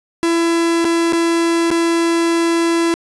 45% pulse tone with dropouts, 335.2 Hz, E4, 29 cents sharp, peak -13 dBFS, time 0.23-2.94 s, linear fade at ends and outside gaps 0 ms, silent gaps 0.845-0.851 / 1.124-1.132 / 1.704-1.713 s, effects resampled to 24000 Hz + 8-bit

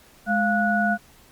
sine tone cluster, 210.3 / 699 / 1467 Hz, G#3 / F5 / F#6, +22 / +1 / -15 cents, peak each -23 dBFS, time 0.26-0.98 s, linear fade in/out 50 ms, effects pink hiss -53 dBFS RMS until 1.31 s + Opus 48 kbps

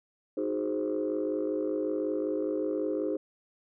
sine chord, Ab dominant seventh, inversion second, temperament equal, 311.1 / 370 / 415.3 / 523.3 Hz, Eb4 / Gb4 / Ab4 / C5, 0 / 0 / 0 / 0 cents, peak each -31 / -35 / -32 / -33 dBFS, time 0.37-3.17 s, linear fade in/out 5 ms, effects tanh soft clip ceiling -21 dBFS

